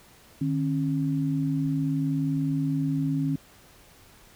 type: tone pair together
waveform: sine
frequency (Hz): 152.54 / 271.8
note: D#3 / C#4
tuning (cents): -34 / -34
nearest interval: minor seventh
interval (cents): 1000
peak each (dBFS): -26 / -26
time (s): 0.41-3.36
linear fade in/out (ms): 5
effects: pink hiss -54 dBFS RMS until 4.35 s